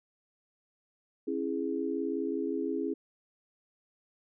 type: chord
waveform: sine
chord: C# minor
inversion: none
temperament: equal with one note detuned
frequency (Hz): 270.7 / 329.6 / 415.3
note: C#4 / E4 / G#4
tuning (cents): -41 / 0 / 0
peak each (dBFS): -34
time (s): 1.27-2.94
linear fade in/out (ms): 10
effects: none